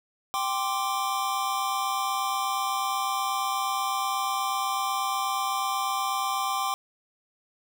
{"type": "chord", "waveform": "square", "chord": "G suspended fourth", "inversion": "none", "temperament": "equal", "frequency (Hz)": [784, 1046.5, 1174.7], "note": ["G5", "C6", "D6"], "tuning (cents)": [0, 0, 0], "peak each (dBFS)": -31, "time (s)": [0.34, 6.74], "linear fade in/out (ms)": 0, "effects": []}